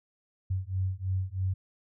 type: beating tone pair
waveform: sine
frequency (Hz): 92.6 / 95.7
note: F#2 / G2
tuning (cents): +2 / -41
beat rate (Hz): 3.1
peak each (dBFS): -31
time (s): 0.5-1.54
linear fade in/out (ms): 10
effects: none